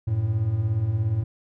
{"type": "beating tone pair", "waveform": "triangle", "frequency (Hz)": [94, 111], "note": ["F#2", "A2"], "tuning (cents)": [28, 16], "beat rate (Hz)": 17, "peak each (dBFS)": [-26, -20], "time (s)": [0.07, 1.24], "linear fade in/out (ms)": 10, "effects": []}